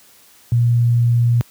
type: tone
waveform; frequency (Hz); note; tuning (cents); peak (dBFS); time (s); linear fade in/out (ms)
sine; 118.9; A#2; +35; -11; 0.52-1.41; 0
effects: white hiss -49 dBFS RMS until 1.5 s + high-pass 60 Hz 12 dB/octave